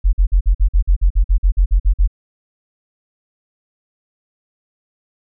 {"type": "tone bursts", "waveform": "sine", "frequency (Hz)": 44.02, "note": "F1", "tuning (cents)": 14, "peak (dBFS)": -8, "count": 15, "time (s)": [0.04, 2.077], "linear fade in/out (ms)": 20, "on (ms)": 91, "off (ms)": 48, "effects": []}